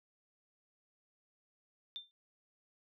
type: tone with exponential decay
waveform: sine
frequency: 3580 Hz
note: A7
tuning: 29 cents sharp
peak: -37 dBFS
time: 1.96-2.11 s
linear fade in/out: 0 ms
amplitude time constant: 32 ms
effects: none